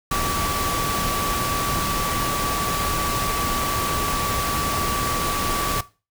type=tone in noise; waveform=sine; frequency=1149 Hz; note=D6; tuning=38 cents flat; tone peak=-23 dBFS; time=0.11-5.81 s; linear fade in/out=5 ms; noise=pink; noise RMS=-25 dBFS; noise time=0.11-5.81 s; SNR=-1 dB; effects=noise-tail reverb RT60 0.3 s tail -18 dB re dry